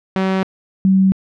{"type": "tone pair in turn", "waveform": ["sawtooth", "sine"], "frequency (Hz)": [190, 190.9], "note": ["F#3", "G3"], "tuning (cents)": [46, -46], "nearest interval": "unison", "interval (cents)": 8, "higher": "second", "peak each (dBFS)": [-11, -9], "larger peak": "second", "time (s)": [[0.16, 0.43], [0.85, 1.12]], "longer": "neither", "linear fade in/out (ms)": 0, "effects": ["low-pass 3000 Hz 12 dB/octave"]}